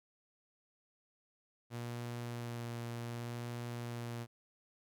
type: tone with vibrato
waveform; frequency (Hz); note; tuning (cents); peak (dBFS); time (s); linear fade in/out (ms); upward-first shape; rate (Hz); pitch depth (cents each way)
sawtooth; 118.8; A#2; +33; -36; 1.7-4.27; 50; sine; 0.66; 13
effects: none